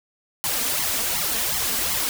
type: noise with flanger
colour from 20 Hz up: white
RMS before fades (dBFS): -24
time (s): 0.44-2.09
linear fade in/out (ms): 0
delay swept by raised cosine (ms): 0.94 to 4.44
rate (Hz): 2.7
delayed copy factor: +0.8
effects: none